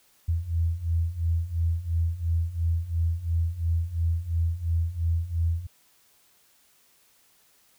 sine beating tone pair, 81.7 / 84.6 Hz, E2 / E2, -15 / +45 cents, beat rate 2.9 Hz, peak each -28 / -25 dBFS, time 0.28-5.67 s, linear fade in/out 10 ms, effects white hiss -62 dBFS RMS until 7.78 s

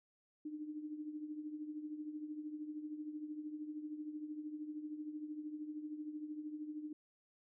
sine tone with tremolo, 303.1 Hz, D#4, 45 cents flat, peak -39 dBFS, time 0.45-6.93 s, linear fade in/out 5 ms, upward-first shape triangle, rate 13 Hz, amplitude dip 70%, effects none

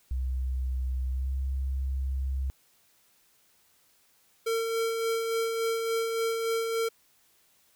sine tone with pitch glide, 64.2 to 66.5 Hz, C2 to C2, -32 to +29 cents, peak -27 dBFS, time 0.11-2.5 s, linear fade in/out 0 ms, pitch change +61 cents, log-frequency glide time 1.11-1.31 s
square tone with tremolo, 454.6 Hz, A#4, 43 cents flat, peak -26 dBFS, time 4.46-6.89 s, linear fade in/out 10 ms, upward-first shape sine, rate 3.5 Hz, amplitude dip 35%
effects white hiss -65 dBFS RMS until 7.75 s

